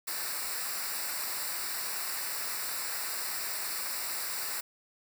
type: noise with comb filter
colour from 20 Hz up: white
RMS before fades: -35 dBFS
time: 0.07-4.61 s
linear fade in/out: 10 ms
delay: 0.31 ms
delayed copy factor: -0.8
effects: none